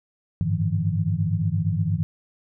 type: tone cluster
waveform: sine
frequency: 97.1 / 105.7 / 153.4 / 168.4 Hz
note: G2 / G#2 / D#3 / E3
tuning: -16 / +31 / -24 / +37 cents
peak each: -26 dBFS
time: 0.41-2.03 s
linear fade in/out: 0 ms
effects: none